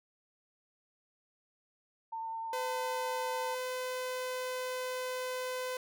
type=tone with vibrato; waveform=sine; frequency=902 Hz; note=A5; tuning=43 cents sharp; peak=-36 dBFS; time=2.12-3.55 s; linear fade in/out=10 ms; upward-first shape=sine; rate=10 Hz; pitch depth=10 cents each way
type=tone; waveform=sawtooth; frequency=508 Hz; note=B4; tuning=49 cents sharp; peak=-31 dBFS; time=2.53-5.77 s; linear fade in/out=2 ms
effects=none